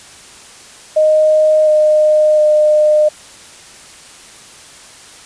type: tone with pitch steps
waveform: sine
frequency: 619 / 612 / 607 Hz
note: D#5 / D#5 / D#5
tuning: -9 / -29 / -43 cents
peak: -7 dBFS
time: 0.96-3.09 s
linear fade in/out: 10 ms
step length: 710 ms
effects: white hiss -38 dBFS RMS until 5.25 s + resampled to 22050 Hz